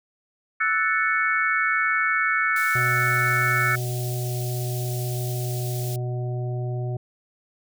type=chord; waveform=sine; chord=F# minor seventh; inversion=third; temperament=equal; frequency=1318.5 / 1480 / 1760 / 2217 Hz; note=E6 / F#6 / A6 / C#7; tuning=0 / 0 / 0 / 0 cents; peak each=-25 dBFS; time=0.6-3.76 s; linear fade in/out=10 ms
type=high-pass noise; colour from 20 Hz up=white; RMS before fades=-37 dBFS; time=2.56-5.96 s; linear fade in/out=2 ms; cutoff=3500 Hz; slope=12 dB/octave
type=harmonic tone; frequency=123.47 Hz; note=B2; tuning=in tune; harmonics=1 / 3 / 5 / 6; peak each=-25 / -35 / -39 / -41 dBFS; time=2.75-6.97 s; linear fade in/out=5 ms
effects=none